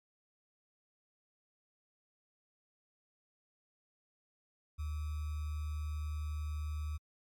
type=tone with sample-and-hold; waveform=sine; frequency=75.9 Hz; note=D#2; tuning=42 cents flat; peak=-35 dBFS; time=4.78-6.98 s; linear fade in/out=20 ms; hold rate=1225 Hz; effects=MP3 64 kbps